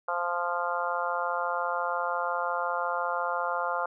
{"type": "harmonic tone", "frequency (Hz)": 174.3, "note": "F3", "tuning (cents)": -3, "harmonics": [3, 4, 5, 6, 7, 8], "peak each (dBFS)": [-34, -34, -34, -34, -34, -34], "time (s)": [0.08, 3.86], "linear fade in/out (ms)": 5, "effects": []}